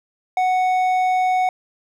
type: tone with hard clipping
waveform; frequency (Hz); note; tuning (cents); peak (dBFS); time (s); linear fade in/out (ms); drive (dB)
sine; 740; F#5; 0; -17; 0.37-1.49; 2; 6
effects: none